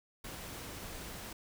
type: noise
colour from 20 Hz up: pink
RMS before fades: -45 dBFS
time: 0.24-1.33 s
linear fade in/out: 5 ms
effects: none